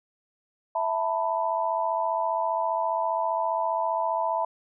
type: chord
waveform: sine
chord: E suspended fourth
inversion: none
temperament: equal with one note detuned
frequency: 659.3 / 892.8 / 987.8 Hz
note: E5 / A5 / B5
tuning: 0 / +25 / 0 cents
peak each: -28 dBFS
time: 0.75-4.45 s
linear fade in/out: 5 ms
effects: none